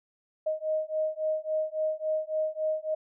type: beating tone pair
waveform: sine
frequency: 622.3 / 625.9 Hz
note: D#5 / D#5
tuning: 0 / +10 cents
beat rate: 3.6 Hz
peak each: -30 dBFS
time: 0.46-2.95 s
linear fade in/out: 10 ms
effects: none